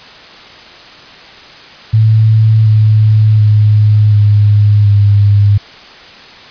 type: tone with pitch steps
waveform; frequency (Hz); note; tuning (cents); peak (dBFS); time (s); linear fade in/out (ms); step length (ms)
sine; 110 / 107.92 / 105.89 / 103.89 / 101.92; A2 / A2 / G#2 / G#2 / G#2; 0 / -33 / +34 / +1 / -32; -4; 1.93-5.58; 10; 730
effects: white hiss -34 dBFS RMS until 6.5 s + resampled to 11025 Hz